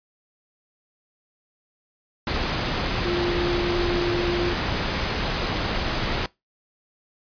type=tone in noise; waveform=sine; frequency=350 Hz; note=F4; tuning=4 cents sharp; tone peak=-23 dBFS; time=3.05-4.53 s; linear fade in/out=2 ms; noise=pink; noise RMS=-25 dBFS; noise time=2.27-6.26 s; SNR=-1 dB; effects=noise-tail reverb RT60 0.2 s tail -22 dB re dry + resampled to 11025 Hz